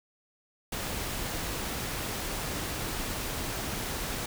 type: noise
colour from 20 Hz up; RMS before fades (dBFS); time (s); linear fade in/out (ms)
pink; -34; 0.72-4.26; 5
effects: none